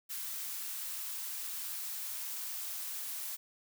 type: noise with high-pass filter sweep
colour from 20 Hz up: blue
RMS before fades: -40 dBFS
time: 0.09-3.37 s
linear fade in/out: 20 ms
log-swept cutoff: 1100 to 720 Hz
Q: 1.3
effects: none